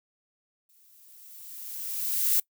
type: noise with exponential growth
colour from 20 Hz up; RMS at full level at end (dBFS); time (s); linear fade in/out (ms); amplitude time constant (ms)
violet; -22; 0.69-2.4; 5; 370
effects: noise-tail reverb RT60 0.1 s tail -23 dB re dry